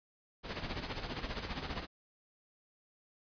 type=noise with tremolo; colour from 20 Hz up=pink; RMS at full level=-37 dBFS; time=0.43-1.87 s; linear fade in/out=50 ms; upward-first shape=sine; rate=15 Hz; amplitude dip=65%; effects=resampled to 11025 Hz